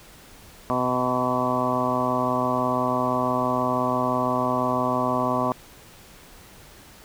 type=harmonic tone with a mistuned harmonic; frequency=126 Hz; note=B2; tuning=35 cents sharp; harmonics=1 / 2 / 3 / 4 / 5 / 6 / 7 / 8 / 9; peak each=-33 / -27 / -33 / -33 / -27 / -32 / -32 / -28 / -28 dBFS; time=0.7-5.52 s; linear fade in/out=0 ms; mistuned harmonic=7; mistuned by=+17 cents; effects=pink hiss -48 dBFS RMS until 7.04 s